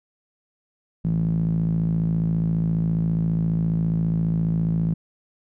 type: tone with band-pass filter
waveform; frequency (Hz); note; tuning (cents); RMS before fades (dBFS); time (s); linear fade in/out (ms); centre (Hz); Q
sawtooth; 54.7; A1; -9; -22; 1.04-4.94; 5; 170; 6
effects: none